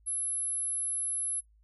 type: tone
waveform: sine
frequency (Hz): 11000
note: F9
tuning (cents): -27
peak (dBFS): -30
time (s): 0.06-1.41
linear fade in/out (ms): 20
effects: noise-tail reverb RT60 0.1 s tail -17 dB re dry + added 53 Hz sine -60 dBFS peak until 1.63 s